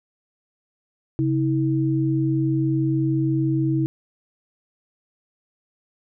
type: tone pair together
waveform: sine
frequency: 135.3 / 321.5 Hz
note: C#3 / E4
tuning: -42 / -43 cents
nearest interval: octave + minor third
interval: 1499 cents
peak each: -21 dBFS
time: 1.19-3.86 s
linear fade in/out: 0 ms
effects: none